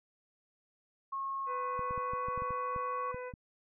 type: tone with pitch glide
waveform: sine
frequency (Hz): 1087 to 1115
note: C#6 to C#6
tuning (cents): -34 to +10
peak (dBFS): -34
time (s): 1.12-3.12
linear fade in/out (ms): 10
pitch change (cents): +44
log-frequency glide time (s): 1.51-2.31
type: harmonic tone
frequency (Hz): 500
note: B4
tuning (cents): +21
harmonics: 1 / 2 / 3 / 4 / 5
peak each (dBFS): -40 / -46 / -50 / -52 / -54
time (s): 1.46-3.33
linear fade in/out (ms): 50
type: clicks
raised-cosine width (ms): 5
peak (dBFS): -32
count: 11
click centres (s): 1.793 / 1.909 / 1.978 / 2.135 / 2.285 / 2.377 / 2.421 / 2.507 / 2.762 / 3.145 / 3.338
effects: none